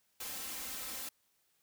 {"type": "noise with comb filter", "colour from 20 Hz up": "white", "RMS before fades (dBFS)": -42, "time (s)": [0.2, 1.09], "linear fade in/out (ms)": 5, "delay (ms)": 3.8, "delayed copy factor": 0.75, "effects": ["white hiss -75 dBFS RMS until 1.62 s"]}